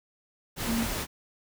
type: tone in noise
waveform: sine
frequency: 229.6 Hz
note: A#3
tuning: 26 cents flat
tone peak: -26 dBFS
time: 0.65-0.87 s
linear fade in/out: 50 ms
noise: pink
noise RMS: -32 dBFS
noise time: 0.56-1.07 s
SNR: +3 dB
effects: none